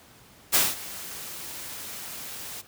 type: noise with ADSR envelope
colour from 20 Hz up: white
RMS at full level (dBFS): -19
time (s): 0.52-2.62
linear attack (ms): 27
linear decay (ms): 200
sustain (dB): -19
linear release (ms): 17
effects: pink hiss -53 dBFS RMS until 2.67 s + high-pass 60 Hz 12 dB/octave